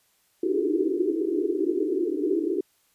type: band-pass noise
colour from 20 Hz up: pink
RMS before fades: -25 dBFS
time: 0.43-2.61 s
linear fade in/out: 5 ms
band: 300 to 420 Hz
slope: 96 dB/octave
effects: white hiss -66 dBFS RMS until 2.94 s + resampled to 32000 Hz